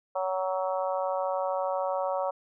harmonic tone, 187.2 Hz, F#3, 20 cents sharp, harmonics 3 / 4 / 5 / 6 / 7, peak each -29 / -33 / -34 / -37 / -40 dBFS, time 0.15-2.31 s, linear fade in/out 10 ms, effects none

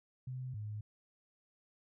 sine tone pair in turn, 128.2 / 105.82 Hz, C3 / G#2, -35 / +33 cents, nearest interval minor third, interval 332 cents, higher first, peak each -39 / -39 dBFS, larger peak neither, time 0.27-0.54 / 0.54-0.81 s, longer neither, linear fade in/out 5 ms, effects none

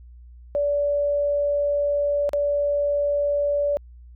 sine tone with dropouts, 577 Hz, D5, 31 cents flat, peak -19 dBFS, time 0.55-3.77 s, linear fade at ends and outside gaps 0 ms, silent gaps 2.292-2.333 s, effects added 60 Hz sine -42 dBFS peak until 4.15 s

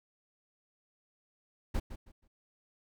brown noise with echo, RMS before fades -31 dBFS, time 1.74-1.8 s, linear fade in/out 10 ms, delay 160 ms, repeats 3, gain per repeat -12 dB, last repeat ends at 2.28 s, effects none

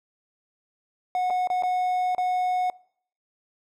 triangle tone with dropouts, 731 Hz, F#5, 21 cents flat, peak -20 dBFS, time 1.15-2.7 s, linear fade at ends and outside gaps 1 ms, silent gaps 1.301-1.305 / 1.473-1.501 / 1.624-1.634 / 2.149-2.181 s, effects noise-tail reverb RT60 0.6 s tail -23 dB re dry

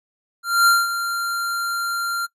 square tone with ADSR envelope, 1385 Hz, F6, 15 cents flat, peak -11 dBFS, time 0.43-2.27 s, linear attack 240 ms, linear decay 200 ms, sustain -11 dB, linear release 23 ms, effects noise-tail reverb RT60 0.1 s tail -21 dB re dry + resampled to 32000 Hz

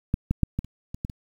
clicks, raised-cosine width 5 ms, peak -9 / -10 / -7 / -13 / -27 / -21 / -16 / -24 dBFS, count 8, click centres 0.141 / 0.31 / 0.433 / 0.59 / 0.646 / 0.945 / 1.049 / 1.098 s, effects 8-bit

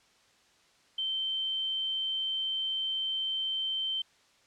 sine tone, 3108 Hz, G7, 16 cents flat, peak -29 dBFS, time 0.98-4.02 s, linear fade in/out 5 ms, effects white hiss -64 dBFS RMS until 4.46 s + low-pass 6000 Hz 12 dB/octave

